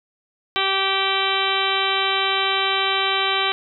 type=harmonic tone; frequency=387.8 Hz; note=G4; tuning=19 cents flat; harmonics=1 / 2 / 3 / 4 / 5 / 6 / 7 / 8 / 9 / 10; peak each=-28 / -27 / -25 / -29 / -31 / -26 / -31 / -25 / -31 / -27 dBFS; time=0.56-3.52 s; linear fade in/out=0 ms; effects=none